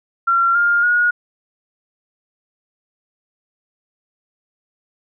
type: tone with pitch steps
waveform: sine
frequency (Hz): 1370 / 1406.9 / 1444.8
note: F6 / F6 / F#6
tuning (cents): -34 / +12 / -42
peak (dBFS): -12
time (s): 0.27-1.11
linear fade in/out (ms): 10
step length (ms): 280
effects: none